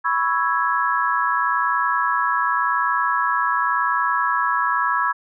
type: chord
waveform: sine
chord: C# minor seventh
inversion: third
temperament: equal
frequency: 987.8 / 1108.7 / 1318.5 / 1661.2 Hz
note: B5 / C#6 / E6 / G#6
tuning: 0 / 0 / 0 / 0 cents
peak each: -23 dBFS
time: 0.04-5.13 s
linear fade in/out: 20 ms
effects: none